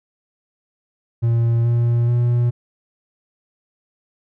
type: tone with pitch steps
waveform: triangle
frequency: 116.54 / 118.44 / 120.37 Hz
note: A#2 / A#2 / B2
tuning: 0 / +28 / -44 cents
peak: -12 dBFS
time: 1.22-2.51 s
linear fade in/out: 20 ms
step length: 430 ms
effects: none